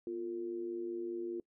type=tone with amplitude modulation; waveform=sine; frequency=349.2 Hz; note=F4; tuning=in tune; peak=-33 dBFS; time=0.07-1.4 s; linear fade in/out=2 ms; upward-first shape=sine; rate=105 Hz; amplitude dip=65%; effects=noise-tail reverb RT60 0.1 s tail -23 dB re dry